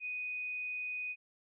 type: tone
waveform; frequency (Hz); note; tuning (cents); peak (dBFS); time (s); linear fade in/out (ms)
sine; 2489; D#7; 0; -36; 0-1.16; 50
effects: none